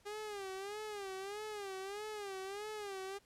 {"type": "tone with vibrato", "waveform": "sawtooth", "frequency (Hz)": 403.9, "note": "G#4", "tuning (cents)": -48, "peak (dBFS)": -38, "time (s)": [0.05, 3.19], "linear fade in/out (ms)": 20, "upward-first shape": "sine", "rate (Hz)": 1.6, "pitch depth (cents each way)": 110, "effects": ["pink hiss -69 dBFS RMS until 3.25 s", "low-pass 11000 Hz 12 dB/octave"]}